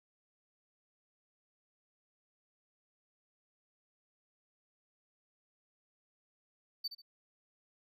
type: tone with echo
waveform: triangle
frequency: 4572 Hz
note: D8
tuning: 47 cents flat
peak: -33 dBFS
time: 6.84-6.88 s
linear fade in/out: 10 ms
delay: 70 ms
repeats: 2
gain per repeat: -10 dB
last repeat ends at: 7.02 s
effects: none